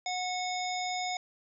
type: harmonic tone with a mistuned harmonic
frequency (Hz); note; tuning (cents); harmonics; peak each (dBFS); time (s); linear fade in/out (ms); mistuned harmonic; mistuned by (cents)
731; F#5; -21; 1 / 3 / 5 / 7 / 9; -33 / -38 / -40 / -41 / -43; 0.06-1.17; 2; 9; +53
effects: none